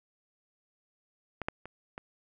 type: clicks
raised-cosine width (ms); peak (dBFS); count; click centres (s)
0.5; -20 / -15 / -28 / -25; 4; 1.417 / 1.485 / 1.656 / 1.979
effects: none